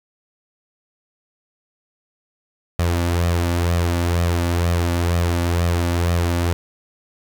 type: tone with flanger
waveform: sawtooth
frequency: 86.1 Hz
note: F2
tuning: 24 cents flat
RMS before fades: -19 dBFS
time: 2.79-6.53 s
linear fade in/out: 0 ms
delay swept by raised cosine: 1.6 to 3.5 ms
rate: 2.1 Hz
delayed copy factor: +0.5
effects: none